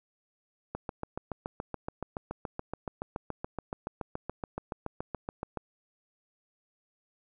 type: click train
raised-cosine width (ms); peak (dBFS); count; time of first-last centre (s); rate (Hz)
1; -20; 35; 0.75-5.573; 7.05
effects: none

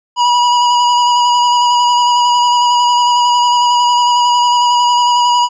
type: tone with vibrato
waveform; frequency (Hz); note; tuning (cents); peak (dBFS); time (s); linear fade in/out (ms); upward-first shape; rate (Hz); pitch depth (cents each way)
square; 970; B5; -31; -9; 0.16-5.49; 50; square; 11; 13
effects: resampled to 16000 Hz

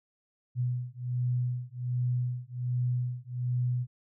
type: beating tone pair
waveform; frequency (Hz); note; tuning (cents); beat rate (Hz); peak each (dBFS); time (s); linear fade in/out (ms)
sine; 123.2 / 124.5; B2 / B2; -4 / +14; 1.3; -31 / -31; 0.55-3.87; 50
effects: none

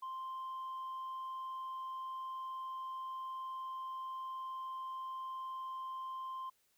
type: tone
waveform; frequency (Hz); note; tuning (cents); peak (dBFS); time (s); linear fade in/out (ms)
sine; 1046.5; C6; 0; -38; 0.02-6.5; 10
effects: tanh soft clip ceiling -39 dBFS + white hiss -75 dBFS RMS until 6.77 s

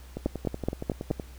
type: two click trains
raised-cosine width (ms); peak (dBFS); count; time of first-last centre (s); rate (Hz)
2; -12 / -19; 5 / 12; 0.26-1.111 / 0.17-1.198; 4.7 / 10.7
effects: added 63 Hz sine -44 dBFS peak until 1.38 s + pink hiss -54 dBFS RMS until 1.38 s

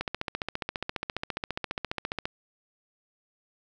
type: click train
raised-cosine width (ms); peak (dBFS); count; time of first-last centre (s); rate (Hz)
0.3; -14; 34; 0.01-2.255; 14.7
effects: 9-bit

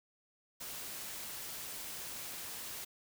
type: noise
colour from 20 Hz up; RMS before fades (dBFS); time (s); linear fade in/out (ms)
white; -44; 0.6-2.85; 10
effects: none

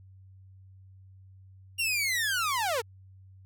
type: linear sweep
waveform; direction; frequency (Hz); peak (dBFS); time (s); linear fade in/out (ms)
sawtooth; down; 2816 to 420; -23; 1.78-2.82; 20
effects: added 95 Hz sine -50 dBFS peak until 3.45 s

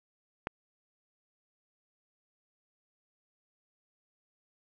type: click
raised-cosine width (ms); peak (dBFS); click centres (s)
0.5; -17; 0.471
effects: none

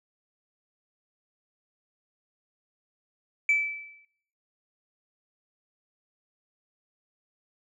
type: tone with exponential decay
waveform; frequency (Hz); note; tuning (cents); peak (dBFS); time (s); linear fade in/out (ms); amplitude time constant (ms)
sine; 2314; D7; -26; -16; 3.49-4.05; 2; 120
effects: noise-tail reverb RT60 0.7 s tail -23 dB re dry + tanh soft clip ceiling -16 dBFS

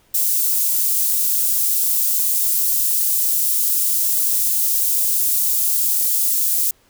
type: high-pass noise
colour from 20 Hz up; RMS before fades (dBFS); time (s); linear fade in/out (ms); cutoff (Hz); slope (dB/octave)
white; -18; 0.14-6.71; 5; 9000; 12
effects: pink hiss -57 dBFS RMS until 6.89 s

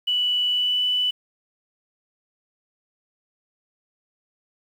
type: tone with pitch glide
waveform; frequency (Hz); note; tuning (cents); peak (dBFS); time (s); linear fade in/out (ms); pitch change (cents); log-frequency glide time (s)
sine; 2960 to 2982; F#7 to F#7; 0 to +13; -19; 0.07-1.11; 10; +13; 0.49-0.83
effects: 8-bit

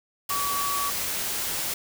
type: tone in noise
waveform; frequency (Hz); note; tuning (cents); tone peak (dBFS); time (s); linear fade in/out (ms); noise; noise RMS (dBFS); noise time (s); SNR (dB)
sine; 1137; C#6; +44; -27; 0.3-0.9; 5; white; -29; 0.29-1.74; -1
effects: none

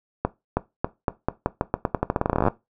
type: accelerating click train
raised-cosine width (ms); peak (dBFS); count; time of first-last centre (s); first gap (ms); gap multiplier
1; -6; 26; 0.25-2.483; 320; 0.86
effects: noise-tail reverb RT60 0.2 s tail -17 dB re dry

